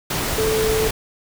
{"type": "tone in noise", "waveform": "sine", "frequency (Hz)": 438.3, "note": "A4", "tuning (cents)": -7, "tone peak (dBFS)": -18, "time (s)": [0.38, 0.88], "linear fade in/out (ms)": 5, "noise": "pink", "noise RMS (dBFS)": -23, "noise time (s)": [0.1, 0.91], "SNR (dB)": 2, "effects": []}